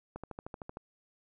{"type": "click train", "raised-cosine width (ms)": 1, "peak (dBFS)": -27, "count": 9, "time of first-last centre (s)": [0.16, 0.771], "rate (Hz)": 13.1, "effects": []}